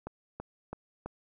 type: click train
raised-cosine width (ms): 1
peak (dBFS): -24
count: 4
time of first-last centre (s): 0.07-1.06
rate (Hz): 3.03
effects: none